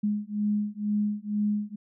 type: beating tone pair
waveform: sine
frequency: 207.4 / 209.5 Hz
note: G#3 / G#3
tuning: -2 / +15 cents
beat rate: 2.1 Hz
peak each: -28 dBFS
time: 0.03-1.76 s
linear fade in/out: 10 ms
effects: none